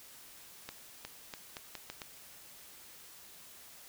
accelerating click train, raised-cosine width 0.2 ms, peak -24 dBFS, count 7, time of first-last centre 0.69-2.018 s, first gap 360 ms, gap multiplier 0.8, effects white hiss -54 dBFS RMS until 3.88 s

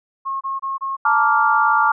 sine tone bursts, 1083 Hz, C#6, 41 cents flat, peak -21 dBFS, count 4, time 0.25-0.968 s, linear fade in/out 20 ms, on 160 ms, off 26 ms
sine chord, Bb major seventh, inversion third, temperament just, 874.1 / 932.3 / 1165.4 / 1398.5 Hz, A5 / Bb5 / D6 / F6, -12 / 0 / -14 / +2 cents, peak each -18 / -22 / -17 / -18 dBFS, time 1.05-1.92 s, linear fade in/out 5 ms
effects none

